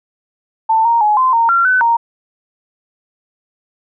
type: tone with pitch steps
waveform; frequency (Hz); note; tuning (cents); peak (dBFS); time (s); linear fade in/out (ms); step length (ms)
sine; 890 / 931 / 843 / 1033 / 922 / 1373 / 1508 / 930; A5 / A#5 / G#5 / C6 / A#5 / F6 / F#6 / A#5; +20 / -2 / +26 / -22 / -19 / -30 / +32 / -4; -9; 0.69-1.97; 10; 160
effects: none